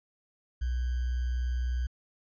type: tone with sample-and-hold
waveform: sine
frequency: 61.8 Hz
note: B1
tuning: 2 cents sharp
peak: -27 dBFS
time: 0.61-1.87 s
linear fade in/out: 10 ms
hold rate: 1575 Hz
effects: resampled to 16000 Hz